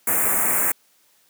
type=band-stop noise; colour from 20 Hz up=white; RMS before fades=-20 dBFS; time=0.07-0.72 s; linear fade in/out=5 ms; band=2300 to 7500 Hz; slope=48 dB/octave; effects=white hiss -60 dBFS RMS until 1.29 s + high-pass 150 Hz 12 dB/octave